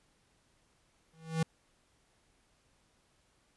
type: tone with exponential growth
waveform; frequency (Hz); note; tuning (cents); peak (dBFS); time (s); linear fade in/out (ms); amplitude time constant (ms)
square; 161.6; E3; -34; -26; 1.13-1.43; 5; 65
effects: pink hiss -71 dBFS RMS until 3.56 s + resampled to 24000 Hz